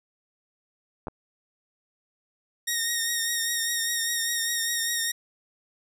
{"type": "clicks", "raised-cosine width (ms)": 1, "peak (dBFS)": -20, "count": 2, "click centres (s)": [1.071, 1.083]}
{"type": "tone with vibrato", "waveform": "10% pulse", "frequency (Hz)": 1859, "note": "A#6", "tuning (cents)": -5, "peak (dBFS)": -16, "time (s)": [2.67, 5.12], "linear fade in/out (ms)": 10, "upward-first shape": "triangle", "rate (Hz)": 5, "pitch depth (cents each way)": 35}
{"effects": []}